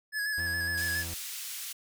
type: tone with vibrato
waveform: square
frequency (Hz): 1691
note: G#6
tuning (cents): +31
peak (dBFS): -30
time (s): 0.12-1.05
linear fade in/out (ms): 50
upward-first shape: square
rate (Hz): 7.2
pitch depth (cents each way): 29
type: tone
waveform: 40% pulse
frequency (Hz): 84.2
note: E2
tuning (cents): +37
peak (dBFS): -37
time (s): 0.38-1.14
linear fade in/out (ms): 0
type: band-pass noise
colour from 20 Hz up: white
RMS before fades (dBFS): -39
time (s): 0.77-1.73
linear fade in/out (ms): 10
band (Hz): 2100 to 16000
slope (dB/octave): 12
effects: none